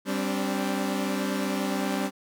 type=chord; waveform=sawtooth; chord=G suspended fourth; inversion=none; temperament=equal with one note detuned; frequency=196 / 261.6 / 289.1 Hz; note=G3 / C4 / D4; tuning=0 / 0 / -27 cents; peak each=-25 / -27 / -28 dBFS; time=0.05-2.11 s; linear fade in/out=50 ms; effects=none